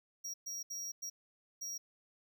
square tone bursts at uneven times, 5670 Hz, F8, 25 cents sharp, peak -40 dBFS, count 5, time 0.24-0.34 / 0.46-0.63 / 0.7-0.92 / 1.02-1.1 / 1.61-1.78 s, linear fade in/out 10 ms, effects none

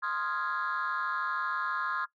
sine chord, F minor seventh, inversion second, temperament equal, 1046.5 / 1244.5 / 1396.9 / 1661.2 Hz, C6 / Eb6 / F6 / Ab6, 0 / 0 / 0 / 0 cents, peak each -34 dBFS, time 0.02-2.06 s, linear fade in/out 20 ms, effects noise-tail reverb RT60 0.1 s tail -17 dB re dry + tanh soft clip ceiling -24 dBFS

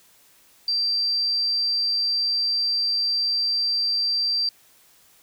sine tone, 4699 Hz, D8, in tune, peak -20 dBFS, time 0.68-4.49 s, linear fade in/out 2 ms, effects white hiss -56 dBFS RMS until 5.22 s

